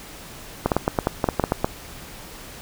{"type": "clicks", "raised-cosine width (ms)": 1, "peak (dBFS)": -4, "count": 12, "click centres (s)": [0.66, 0.718, 0.766, 0.879, 0.988, 1.071, 1.242, 1.288, 1.397, 1.439, 1.521, 1.645], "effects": ["pink hiss -40 dBFS RMS until 2.61 s"]}